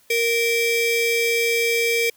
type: ring-modulated tone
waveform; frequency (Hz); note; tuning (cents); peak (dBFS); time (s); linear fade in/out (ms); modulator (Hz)
45% pulse; 1396.9; F6; 0; -15; 0.1-2.1; 5; 931
effects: white hiss -57 dBFS RMS until 2.16 s